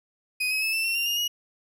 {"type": "tone with pitch steps", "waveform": "35% pulse", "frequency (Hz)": [2500, 2553, 2606, 2661, 2717, 2774, 2832, 2892], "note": ["D#7", "D#7", "E7", "E7", "F7", "F7", "F7", "F#7"], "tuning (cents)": [8, 44, -20, 16, -48, -12, 23, -40], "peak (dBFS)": -22, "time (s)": [0.4, 1.28], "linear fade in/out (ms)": 10, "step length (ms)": 110, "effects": []}